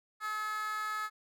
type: tone with high-pass filter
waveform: 15% pulse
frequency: 428.2 Hz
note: A4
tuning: 47 cents flat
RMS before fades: -36 dBFS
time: 0.2-1.1 s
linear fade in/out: 50 ms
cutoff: 1400 Hz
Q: 5.6
effects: none